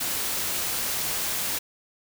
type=noise; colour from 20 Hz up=white; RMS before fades=-28 dBFS; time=0-1.59 s; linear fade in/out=10 ms; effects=none